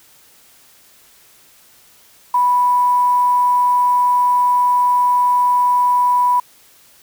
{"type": "tone with quantisation", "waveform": "sine", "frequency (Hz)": 985, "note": "B5", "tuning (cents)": -5, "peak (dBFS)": -11, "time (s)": [2.34, 6.4], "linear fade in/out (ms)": 5, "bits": 6, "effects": ["white hiss -49 dBFS RMS until 7.02 s"]}